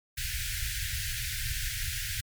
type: band-stop noise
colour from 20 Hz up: pink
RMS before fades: -33 dBFS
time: 0.17-2.21 s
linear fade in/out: 10 ms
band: 130 to 1500 Hz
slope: 96 dB/octave
effects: MP3 96 kbps